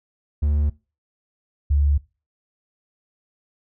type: tone pair in turn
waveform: triangle / sine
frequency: 73.6 / 71.84 Hz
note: D2 / D2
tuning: +4 / -38 cents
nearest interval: unison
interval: 42 cents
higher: first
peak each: -15 dBFS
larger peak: neither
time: 0.42-0.7 / 1.7-1.98 s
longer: neither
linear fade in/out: 10 ms
effects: noise-tail reverb RT60 0.3 s tail -21 dB re dry